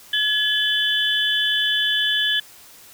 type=tone cluster; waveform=sine; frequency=1700 / 3046 / 3451 Hz; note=G#6 / F#7 / A7; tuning=+40 / +50 / -34 cents; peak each=-22 dBFS; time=0.13-2.4 s; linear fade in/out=5 ms; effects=white hiss -46 dBFS RMS until 2.93 s